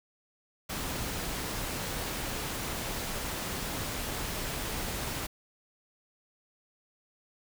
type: noise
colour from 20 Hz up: pink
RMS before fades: -35 dBFS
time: 0.69-5.27 s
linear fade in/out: 10 ms
effects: none